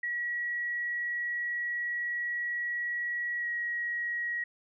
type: tone with pitch glide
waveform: sine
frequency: 1921 to 1902.2 Hz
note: B6 to A#6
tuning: -48 to +35 cents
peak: -30 dBFS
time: 0.03-4.44 s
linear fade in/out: 5 ms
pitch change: -17 cents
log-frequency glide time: 3.39-3.47 s
effects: none